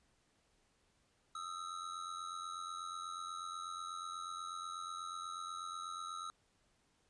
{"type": "ring-modulated tone", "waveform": "square", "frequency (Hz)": 1290, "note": "E6", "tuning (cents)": -38, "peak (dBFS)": -40, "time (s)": [1.35, 6.3], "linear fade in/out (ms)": 0, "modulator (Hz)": 44.1, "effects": ["pink hiss -75 dBFS RMS until 7.09 s", "resampled to 22050 Hz"]}